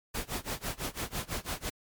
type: noise with tremolo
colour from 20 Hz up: pink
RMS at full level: -33 dBFS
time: 0.14-1.7 s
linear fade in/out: 10 ms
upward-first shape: sine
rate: 6 Hz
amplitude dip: 95%
effects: MP3 96 kbps